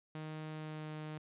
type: tone with pitch glide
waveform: sawtooth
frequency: 155.56 to 154.04 Hz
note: D#3 to D#3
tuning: 0 to -17 cents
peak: -38 dBFS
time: 0.15-1.18 s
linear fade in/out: 2 ms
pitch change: -17 cents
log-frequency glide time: 0.5-0.93 s
effects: resampled to 8000 Hz + 13-bit